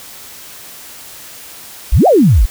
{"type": "exponential two-way sweep", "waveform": "sine", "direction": "up then down", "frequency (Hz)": [39.02, 784, 39.02], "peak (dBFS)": -5, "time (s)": [1.92, 2.46], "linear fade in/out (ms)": 10, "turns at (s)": 2.07, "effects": ["white hiss -34 dBFS RMS until 2.5 s"]}